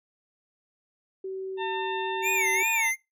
sine tone, 381.2 Hz, G4, 48 cents flat, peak -31 dBFS, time 1.24-2.63 s, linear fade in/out 5 ms
harmonic tone, 901 Hz, A5, 41 cents sharp, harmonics 1 / 2 / 3 / 4, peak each -30 / -37 / -39 / -40 dBFS, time 1.57-2.92 s, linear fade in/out 50 ms
square tone with vibrato, 2254 Hz, C#7, 28 cents sharp, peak -24 dBFS, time 2.22-2.96 s, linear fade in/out 50 ms, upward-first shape sine, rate 2.6 Hz, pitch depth 160 cents each way
effects noise-tail reverb RT60 0.2 s tail -22 dB re dry

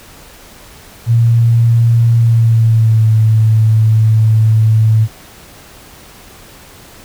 sine tone with pitch glide, 116.3 to 110.15 Hz, A#2 to A2, -4 to +2 cents, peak -6 dBFS, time 1.06-5.08 s, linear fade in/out 50 ms, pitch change -94 cents, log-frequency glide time 2.15-3.1 s, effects pink hiss -38 dBFS RMS until 7.04 s

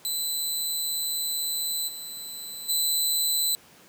15% pulse tone with level steps, 4011 Hz, B7, 26 cents sharp, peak -20 / -29 / -16 dBFS, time 0.05-3.55 s, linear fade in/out 0 ms, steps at 1.87 / 2.68 s, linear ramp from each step 20 ms, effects pink hiss -53 dBFS RMS until 3.88 s + high-pass 150 Hz 12 dB/octave

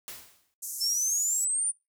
white noise with exponential decay, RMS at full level -38 dBFS, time 0.08-0.54 s, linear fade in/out 0 ms, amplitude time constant 98 ms
pink band-pass noise, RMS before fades -37 dBFS, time 0.62-1.45 s, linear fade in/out 10 ms, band 6300 to 14000 Hz, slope 48 dB/octave
sine exponential sweep, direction up, 5274 to 9397 Hz, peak -25 dBFS, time 0.8-1.72 s, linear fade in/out 20 ms
effects noise-tail reverb RT60 0.2 s tail -19 dB re dry

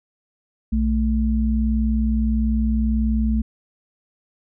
sine tone pair together, 60.76 / 220 Hz, B1 / A3, -28 / 0 cents, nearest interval octave + minor seventh, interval 2228 cents, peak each -19 / -20 dBFS, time 0.72-3.42 s, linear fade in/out 10 ms, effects none

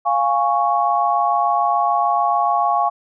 sine chord, Db major, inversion first, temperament equal with one note detuned, 698.5 / 825.3 / 1108.7 Hz, F5 / Ab5 / Db6, 0 / -11 / 0 cents, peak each -19 dBFS, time 0.05-2.9 s, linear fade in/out 20 ms, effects none

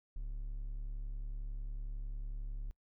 triangle tone, 35.52 Hz, C#1, 43 cents sharp, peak -36 dBFS, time 0.16-2.71 s, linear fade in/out 0 ms, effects noise-tail reverb RT60 0.1 s tail -26 dB re dry

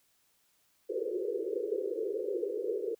pink band-pass noise, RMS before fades -34 dBFS, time 0.89-2.95 s, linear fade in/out 10 ms, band 350 to 510 Hz, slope 96 dB/octave, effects white hiss -71 dBFS RMS until 2.99 s

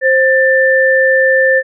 sine tone pair together, 526.2 / 1776 Hz, C5 / A6, +10 / +16 cents, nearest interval octave + major sixth, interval 2106 cents, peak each -10 dBFS, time 0.01-1.63 s, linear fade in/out 50 ms, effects none

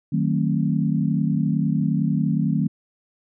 sine chord, D# diminished seventh, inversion none, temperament just, 155.56 / 186.68 / 224 / 268.8 Hz, D#3 / F#3 / A3 / C4, 0 / +16 / +31 / +47 cents, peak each -22 / -24 / -24 / -27 dBFS, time 0.12-2.68 s, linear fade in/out 10 ms, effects none

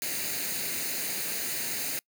white noise with comb filter, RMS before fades -32 dBFS, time 0.02-1.99 s, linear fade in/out 0 ms, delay 0.45 ms, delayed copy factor +0.6, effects noise-tail reverb RT60 0.1 s tail -26 dB re dry + high-pass 150 Hz 12 dB/octave

